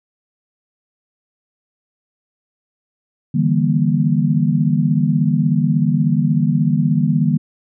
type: chord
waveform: sine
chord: E half-diminished seventh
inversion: third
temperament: just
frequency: 148.33 / 164.81 / 197.78 / 237.3 Hz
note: D3 / E3 / G3 / Bb3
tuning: +18 / 0 / +16 / +31 cents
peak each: -17 / -18 / -20 / -19 dBFS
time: 3.34-7.38 s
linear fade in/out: 10 ms
effects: none